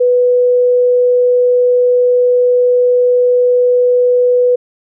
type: tone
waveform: sine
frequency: 493.9 Hz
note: B4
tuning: in tune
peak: -7 dBFS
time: 0-4.56 s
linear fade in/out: 10 ms
effects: none